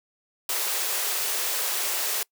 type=high-pass noise; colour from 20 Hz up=white; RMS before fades=-27 dBFS; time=0.49-2.23 s; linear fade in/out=2 ms; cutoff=350 Hz; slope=96 dB/octave; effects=noise-tail reverb RT60 0.1 s tail -25 dB re dry